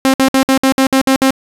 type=tone bursts; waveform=sawtooth; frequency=266.1 Hz; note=C4; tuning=29 cents sharp; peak=-4 dBFS; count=9; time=0.05-1.306 s; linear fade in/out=0 ms; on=88 ms; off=58 ms; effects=resampled to 32000 Hz